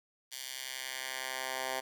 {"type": "tone with high-pass filter sweep", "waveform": "10% pulse", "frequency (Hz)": 130.81, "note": "C3", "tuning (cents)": 0, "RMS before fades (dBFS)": -39, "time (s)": [0.31, 1.81], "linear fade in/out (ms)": 20, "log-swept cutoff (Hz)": [3800, 730], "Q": 0.87, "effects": []}